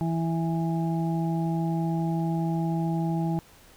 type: harmonic tone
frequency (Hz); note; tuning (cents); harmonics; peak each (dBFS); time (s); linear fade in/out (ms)
164.8; E3; 0; 1 / 2 / 4 / 5; -25 / -31 / -39 / -35; 0.01-3.39; 0
effects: pink hiss -54 dBFS RMS until 3.76 s